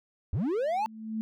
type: linear sweep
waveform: triangle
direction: up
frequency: 66.3 to 899 Hz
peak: -24 dBFS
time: 0.33-0.86 s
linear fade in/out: 0 ms
type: tone with exponential growth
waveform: sine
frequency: 220 Hz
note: A3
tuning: in tune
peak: -27 dBFS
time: 0.52-1.21 s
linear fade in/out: 0 ms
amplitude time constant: 150 ms
effects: none